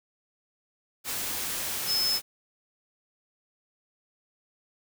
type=tone in noise; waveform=sine; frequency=5200 Hz; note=E8; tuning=24 cents flat; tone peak=-24 dBFS; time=1.86-2.2 s; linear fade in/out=50 ms; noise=white; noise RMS=-32 dBFS; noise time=1.04-2.22 s; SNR=+5 dB; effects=none